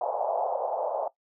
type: band-pass noise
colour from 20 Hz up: pink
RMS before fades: -29 dBFS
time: 0.01-1.08 s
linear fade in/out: 5 ms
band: 540 to 870 Hz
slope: 48 dB/octave
effects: noise-tail reverb RT60 0.1 s tail -17 dB re dry